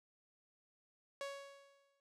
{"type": "tone with exponential decay", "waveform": "sawtooth", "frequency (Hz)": 557, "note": "C#5", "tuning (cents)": 8, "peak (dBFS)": -36, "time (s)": [1.21, 2], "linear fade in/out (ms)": 1, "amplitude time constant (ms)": 170, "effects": ["low-pass 8000 Hz 12 dB/octave"]}